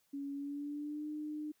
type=tone with pitch glide; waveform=sine; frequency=280.4 to 302.3 Hz; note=C#4 to D#4; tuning=+20 to -50 cents; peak=-38 dBFS; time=0.13-1.52 s; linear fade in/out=10 ms; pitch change=+130 cents; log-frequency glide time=0.34-1.08 s; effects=white hiss -75 dBFS RMS until 1.6 s